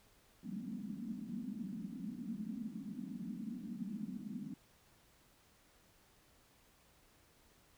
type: band-pass noise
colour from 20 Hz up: pink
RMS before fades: -44 dBFS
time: 0.43-4.54 s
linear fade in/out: 5 ms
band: 190 to 250 Hz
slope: 48 dB/octave
effects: pink hiss -68 dBFS RMS until 7.77 s